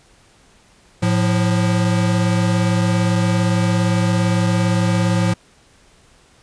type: tone pair together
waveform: square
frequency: 109.5 / 176.65 Hz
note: A2 / F3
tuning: -8 / +20 cents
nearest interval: minor sixth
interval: 828 cents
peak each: -18 dBFS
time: 1.02-5.34 s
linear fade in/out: 10 ms
effects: pink hiss -52 dBFS RMS until 6.42 s + resampled to 22050 Hz